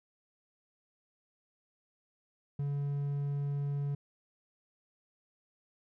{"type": "tone", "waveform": "triangle", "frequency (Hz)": 142.3, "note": "C#3", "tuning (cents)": 46, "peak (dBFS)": -29, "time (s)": [2.59, 3.95], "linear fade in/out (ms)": 5, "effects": []}